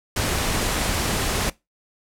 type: noise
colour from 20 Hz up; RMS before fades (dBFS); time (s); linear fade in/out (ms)
pink; -23; 0.16-1.5; 5
effects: noise-tail reverb RT60 0.2 s tail -21 dB re dry + low-pass 12000 Hz 12 dB/octave